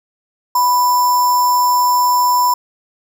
sine tone with sample-and-hold, 987.8 Hz, B5, in tune, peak -10 dBFS, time 0.55-2.54 s, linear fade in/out 5 ms, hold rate 6300 Hz, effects none

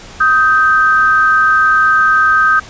sine tone pair together, 1255.9 / 1562 Hz, D#6 / G6, +16 / -7 cents, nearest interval major third, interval 377 cents, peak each -10 dBFS, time 0.2-2.6 s, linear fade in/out 10 ms, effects pink hiss -34 dBFS RMS until 2.69 s + resampled to 16000 Hz

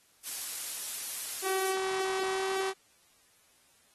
blue noise, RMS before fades -35 dBFS, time 0.23-1.76 s, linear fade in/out 50 ms
sawtooth tone with pitch glide, 381.1 to 383.8 Hz, G4 to G4, -49 to -37 cents, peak -26 dBFS, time 1.42-2.74 s, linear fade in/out 50 ms, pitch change +12 cents, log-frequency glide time 2.3-2.48 s
effects white hiss -65 dBFS RMS until 3.94 s + AAC 32 kbps

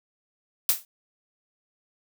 blue noise with exponential decay, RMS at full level -17 dBFS, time 0.69-0.85 s, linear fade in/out 1 ms, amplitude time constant 33 ms, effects none

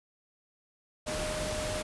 sine tone in noise, 614 Hz, D#5, 23 cents flat, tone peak -35 dBFS, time 1.06-1.83 s, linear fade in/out 20 ms, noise pink, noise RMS -35 dBFS, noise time 1.06-1.83 s, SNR -3 dB, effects resampled to 24000 Hz

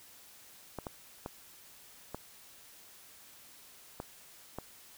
clicks, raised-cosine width 1 ms, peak -24 dBFS, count 6, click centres 0.787 / 0.868 / 1.261 / 2.146 / 4.001 / 4.586 s, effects white hiss -56 dBFS RMS until 4.97 s

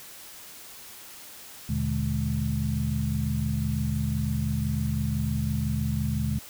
sine tone cluster, 78.9 / 122.8 / 148.7 / 210.8 Hz, D#2 / B2 / D3 / G#3, +25 / -9 / +22 / +26 cents, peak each -30 dBFS, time 1.69-6.39 s, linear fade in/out 5 ms, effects white hiss -45 dBFS RMS until 6.49 s

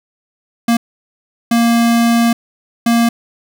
square tone bursts at uneven times, 233.3 Hz, A#3, 2 cents sharp, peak -10 dBFS, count 3, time 0.68-0.77 / 1.51-2.33 / 2.86-3.09 s, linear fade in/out 5 ms, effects none

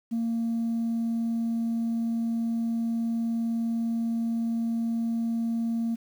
sine tone, 229.9 Hz, A#3, 24 cents flat, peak -23 dBFS, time 0.11-5.96 s, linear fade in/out 20 ms, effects tanh soft clip ceiling -23 dBFS + 9-bit

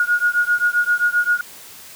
sine beating tone pair, 1436 / 1443.6 Hz, F6 / F#6, +48 / -43 cents, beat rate 7.6 Hz, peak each -18 dBFS, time 0-1.41 s, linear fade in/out 2 ms, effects white hiss -40 dBFS RMS until 1.95 s + high-pass 80 Hz 12 dB/octave

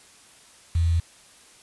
sine tone with quantisation, 83.6 Hz, E2, 25 cents sharp, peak -18 dBFS, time 0.75-1 s, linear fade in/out 5 ms, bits 7, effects white hiss -52 dBFS RMS until 1.62 s + resampled to 24000 Hz

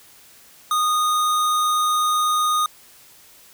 square tone, 1234 Hz, D#6, 15 cents flat, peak -18 dBFS, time 0.71-2.66 s, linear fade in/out 2 ms, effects white hiss -49 dBFS RMS until 3.53 s

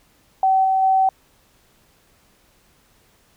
sine tone with level steps, 764 Hz, G5, 45 cents flat, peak -13 / -15 / -13 dBFS, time 0.43-1.09 s, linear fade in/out 2 ms, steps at 0.64 / 0.82 s, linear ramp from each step 10 ms, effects pink hiss -58 dBFS RMS until 3.36 s

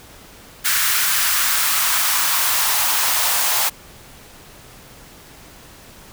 white noise with high-pass filter sweep, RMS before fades -18 dBFS, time 0.64-3.7 s, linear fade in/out 20 ms, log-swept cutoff 1500 to 770 Hz, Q 2, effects pink hiss -43 dBFS RMS until 6.12 s

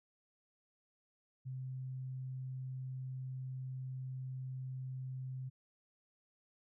sine tone, 130 Hz, C3, 11 cents flat, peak -40 dBFS, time 1.45-5.5 s, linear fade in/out 20 ms, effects none

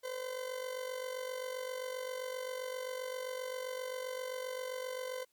40% pulse tone with amplitude modulation, 511 Hz, C5, 41 cents flat, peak -34 dBFS, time 0.03-5.25 s, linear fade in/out 20 ms, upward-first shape sine, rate 47.6 Hz, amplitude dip 65%, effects white hiss -75 dBFS RMS until 5.32 s + MP3 96 kbps

